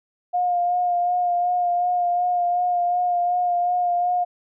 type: tone with vibrato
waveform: sine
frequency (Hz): 710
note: F5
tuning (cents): +28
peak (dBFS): -18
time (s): 0.33-4.25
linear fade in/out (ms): 20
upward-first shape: sine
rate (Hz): 2.7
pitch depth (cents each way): 21
effects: none